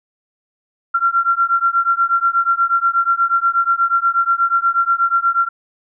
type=beating tone pair; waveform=sine; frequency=1367 / 1375.3 Hz; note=F6 / F6; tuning=-37 / -27 cents; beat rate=8.3 Hz; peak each=-16 / -16 dBFS; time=0.94-5.49 s; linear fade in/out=10 ms; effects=none